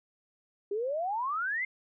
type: exponential sweep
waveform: sine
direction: up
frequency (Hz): 392 to 2141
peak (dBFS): -29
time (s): 0.71-1.65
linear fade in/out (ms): 5
effects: none